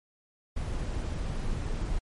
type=noise; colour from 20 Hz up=brown; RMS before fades=-31 dBFS; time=0.56-1.99 s; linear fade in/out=10 ms; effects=MP3 48 kbps